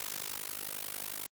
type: noise with amplitude modulation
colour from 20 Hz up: white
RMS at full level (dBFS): -35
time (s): 0-1.27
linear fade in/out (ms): 2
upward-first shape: sine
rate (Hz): 51.1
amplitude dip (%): 100
effects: high-pass 80 Hz 12 dB/octave + Opus 48 kbps